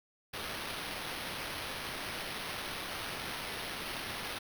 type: noise with sample-and-hold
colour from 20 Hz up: white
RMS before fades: -40 dBFS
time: 0.33-4.39 s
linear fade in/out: 10 ms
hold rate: 7350 Hz
effects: none